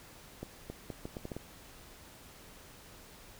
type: accelerating click train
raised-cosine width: 2 ms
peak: -26 dBFS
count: 8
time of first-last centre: 0.43-1.366 s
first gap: 270 ms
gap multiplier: 0.75
effects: pink hiss -54 dBFS RMS until 3.39 s